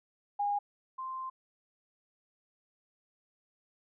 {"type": "tone pair in turn", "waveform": "sine", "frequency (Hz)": [816, 1044.9], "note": ["G#5", "C6"], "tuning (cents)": [-31, -3], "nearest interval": "major third", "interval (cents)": 428, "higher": "second", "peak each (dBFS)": [-28, -36], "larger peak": "first", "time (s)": [[0.39, 0.59], [0.98, 1.3]], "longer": "second", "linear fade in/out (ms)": 10, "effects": []}